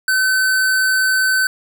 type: tone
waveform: square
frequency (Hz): 1525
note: G6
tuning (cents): -48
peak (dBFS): -14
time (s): 0.08-1.47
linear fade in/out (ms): 2
effects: none